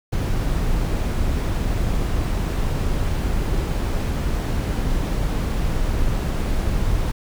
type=noise; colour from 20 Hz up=brown; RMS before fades=-21 dBFS; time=0.12-7.12 s; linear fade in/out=10 ms; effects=none